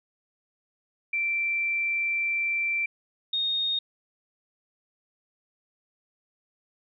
sine tone pair in turn, 2346 / 3706 Hz, D7 / A#7, -2 / -11 cents, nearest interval minor sixth, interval 791 cents, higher second, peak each -24 dBFS, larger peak neither, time 1.13-2.86 / 3.33-3.79 s, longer first, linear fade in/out 5 ms, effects none

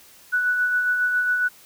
sine tone with tremolo, 1480 Hz, F#6, in tune, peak -17 dBFS, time 0.32-1.49 s, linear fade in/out 20 ms, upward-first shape sine, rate 7.3 Hz, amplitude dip 35%, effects white hiss -50 dBFS RMS until 1.65 s

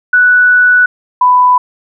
sine tone pair in turn, 1480 / 995.6 Hz, F#6 / B5, 0 / +14 cents, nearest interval perfect fifth, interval 686 cents, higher first, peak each -4 dBFS, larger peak neither, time 0.13-0.86 / 1.21-1.58 s, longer first, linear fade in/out 5 ms, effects none

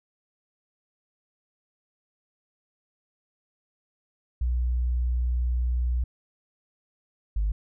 sine tone pair in turn, 61.1 / 51.44 Hz, B1 / G#1, -18 / -16 cents, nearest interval minor third, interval 298 cents, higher first, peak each -21 dBFS, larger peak neither, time 4.41-6.04 / 7.36-7.52 s, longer first, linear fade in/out 5 ms, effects tanh soft clip ceiling -19 dBFS

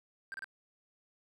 triangle tone bursts, 1574 Hz, G6, 7 cents sharp, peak -37 dBFS, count 3, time 0.32-0.443 s, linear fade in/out 0 ms, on 21 ms, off 30 ms, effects none

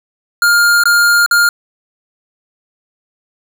square tone with dropouts, 1409 Hz, F6, 15 cents sharp, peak -8 dBFS, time 0.42-1.49 s, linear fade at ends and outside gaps 2 ms, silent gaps 0.837-0.855 / 1.262-1.311 s, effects none

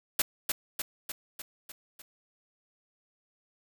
white noise with echo, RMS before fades -25 dBFS, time 0.19-0.22 s, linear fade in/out 5 ms, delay 300 ms, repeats 6, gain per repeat -4 dB, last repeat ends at 2.02 s, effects none

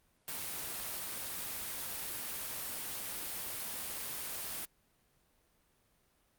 white noise, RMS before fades -40 dBFS, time 0.28-4.65 s, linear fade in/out 0 ms, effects pink hiss -72 dBFS RMS until 6.38 s + Opus 32 kbps

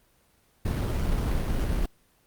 brown noise with sample-and-hold, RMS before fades -26 dBFS, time 0.65-1.86 s, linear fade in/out 5 ms, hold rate 4410 Hz, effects pink hiss -64 dBFS RMS until 2.26 s + Opus 24 kbps

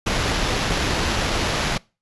pink noise with sample-and-hold, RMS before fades -22 dBFS, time 0.06-1.78 s, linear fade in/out 10 ms, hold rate 8820 Hz, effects noise-tail reverb RT60 0.3 s tail -24 dB re dry + resampled to 24000 Hz

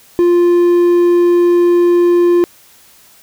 triangle tone, 349.2 Hz, F4, in tune, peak -5 dBFS, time 0.19-2.44 s, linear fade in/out 0 ms, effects white hiss -45 dBFS RMS until 3.22 s

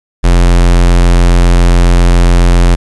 square tone, 43.65 Hz, F1, in tune, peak -4 dBFS, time 0.23-2.76 s, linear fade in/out 20 ms, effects resampled to 24000 Hz + 7-bit

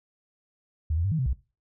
sine tone with pitch steps, 77.9 / 84.1 / 98.8 / 158.9 / 129.7 / 63.7 Hz, D#2 / E2 / G2 / D#3 / C3 / C2, +3 / +35 / +14 / +37 / -15 / -46 cents, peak -23 dBFS, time 0.9-1.332 s, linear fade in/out 5 ms, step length 72 ms, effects noise-tail reverb RT60 0.3 s tail -17 dB re dry

